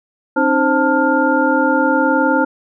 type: tone cluster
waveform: sine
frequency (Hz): 266.5 / 305.9 / 526 / 889 / 1406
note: C4 / D#4 / C5 / A5 / F6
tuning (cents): +32 / -29 / +9 / +18 / +11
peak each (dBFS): -18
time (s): 0.36-2.45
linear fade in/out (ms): 10
effects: none